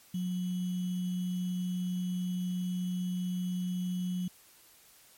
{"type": "tone with sample-and-hold", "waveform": "sine", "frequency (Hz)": 180.8, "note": "F#3", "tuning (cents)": -40, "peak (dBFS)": -30, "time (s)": [0.14, 4.28], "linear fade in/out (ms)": 5, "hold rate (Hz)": 3150, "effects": ["white hiss -59 dBFS RMS until 5.17 s", "MP3 64 kbps"]}